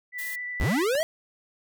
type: tone with vibrato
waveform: sine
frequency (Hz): 1975.5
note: B6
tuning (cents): 0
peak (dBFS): -31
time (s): 0.12-0.86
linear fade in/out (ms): 50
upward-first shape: sine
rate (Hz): 11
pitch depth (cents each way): 11
type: noise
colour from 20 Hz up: blue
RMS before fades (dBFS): -39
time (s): 0.18-0.36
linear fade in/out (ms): 10
type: linear sweep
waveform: square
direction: up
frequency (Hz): 34.65 to 666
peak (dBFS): -23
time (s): 0.6-1.03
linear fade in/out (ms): 0
type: clicks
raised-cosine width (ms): 0.5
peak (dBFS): -24 / -29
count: 2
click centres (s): 0.953 / 1.004
effects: none